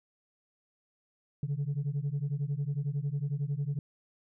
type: beating tone pair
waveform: sine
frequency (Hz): 137.5 / 148.5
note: C#3 / D3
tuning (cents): -14 / +20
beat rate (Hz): 11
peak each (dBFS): -31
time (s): 1.43-3.79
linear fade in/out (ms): 2
effects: tanh soft clip ceiling -26 dBFS